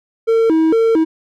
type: tone with vibrato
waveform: triangle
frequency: 381.2 Hz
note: G4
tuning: 48 cents flat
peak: -8 dBFS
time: 0.27-1.05 s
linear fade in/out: 20 ms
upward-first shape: square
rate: 2.2 Hz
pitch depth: 300 cents each way
effects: none